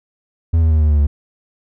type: tone with pitch steps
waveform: triangle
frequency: 82.4 / 80.29 / 78.23 / 76.22 / 74.26 / 72.36 Hz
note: E2 / E2 / D#2 / D#2 / D2 / D2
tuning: 0 / -45 / +10 / -35 / +20 / -25 cents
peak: -8 dBFS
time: 0.53-1.07 s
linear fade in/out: 10 ms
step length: 90 ms
effects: none